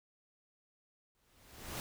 pink noise with exponential growth, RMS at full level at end -39 dBFS, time 1.15-1.8 s, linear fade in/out 0 ms, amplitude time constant 140 ms, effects none

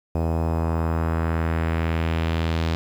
sawtooth tone with low-pass filter sweep, 81.8 Hz, E2, 13 cents flat, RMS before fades -23 dBFS, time 0.15-2.75 s, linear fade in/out 0 ms, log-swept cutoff 710 to 4300 Hz, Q 1.5, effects 8-bit

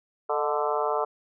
harmonic tone with a mistuned harmonic, 146.83 Hz, D3, in tune, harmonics 3 / 4 / 5 / 6 / 7 / 8 / 9, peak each -29 / -30 / -31 / -32 / -32 / -33 / -34 dBFS, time 0.29-1.05 s, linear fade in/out 10 ms, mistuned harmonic 4, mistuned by +62 cents, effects none

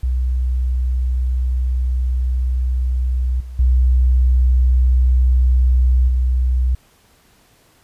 sine tone with level steps, 62.8 Hz, B1, 30 cents sharp, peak -15 / -28 / -10 / -13 dBFS, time 0.03-6.75 s, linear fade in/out 5 ms, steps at 3.4 / 3.59 / 6.08 s, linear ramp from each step 5 ms, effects pink hiss -54 dBFS RMS until 7.83 s + resampled to 32000 Hz

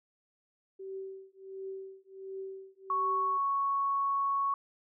sine tone with tremolo, 384.7 Hz, G4, 33 cents flat, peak -36 dBFS, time 0.79-3.38 s, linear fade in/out 10 ms, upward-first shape triangle, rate 1.4 Hz, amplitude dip 100%
sine tone, 1108.7 Hz, C#6, in tune, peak -27 dBFS, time 2.9-4.54 s, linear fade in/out 2 ms
effects none

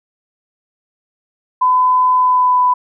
sine tone with pitch glide, 1009 to 996.8 Hz, B5 to B5, +37 to +16 cents, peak -9 dBFS, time 1.61-2.74 s, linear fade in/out 10 ms, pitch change -21 cents, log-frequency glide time 2.15-2.63 s, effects none

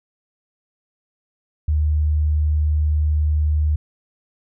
sine tone, 75.9 Hz, D#2, 42 cents flat, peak -15 dBFS, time 1.68-3.76 s, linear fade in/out 5 ms, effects none

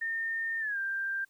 sine tone with pitch glide, 1819 to 1583.5 Hz, A#6 to G6, -43 to +17 cents, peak -30 dBFS, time 0.01-1.25 s, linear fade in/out 10 ms, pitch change -240 cents, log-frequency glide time 0.59-0.78 s, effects white hiss -70 dBFS RMS until 1.29 s

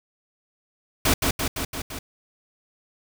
pink noise with echo, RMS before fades -19 dBFS, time 1.05-1.14 s, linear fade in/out 5 ms, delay 170 ms, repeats 5, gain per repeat -3 dB, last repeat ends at 1.99 s, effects none

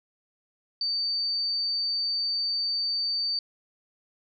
sine tone, 4593 Hz, D8, 39 cents flat, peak -25 dBFS, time 0.81-3.39 s, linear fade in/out 2 ms, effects none

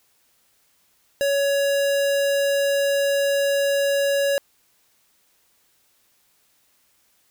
square tone, 560 Hz, C#5, 18 cents sharp, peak -19 dBFS, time 1.21-4.38 s, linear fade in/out 0 ms, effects white hiss -63 dBFS RMS until 7.3 s

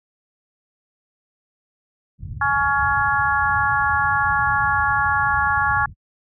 white low-pass noise, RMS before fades -30 dBFS, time 2.18-5.94 s, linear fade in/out 50 ms, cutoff 120 Hz, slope 24 dB/octave
harmonic tone, 280 Hz, C#4, 18 cents sharp, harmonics 3 / 4 / 5 / 6, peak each -22 / -22 / -22 / -22 dBFS, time 2.41-5.86 s, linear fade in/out 5 ms
effects high-pass 60 Hz 12 dB/octave

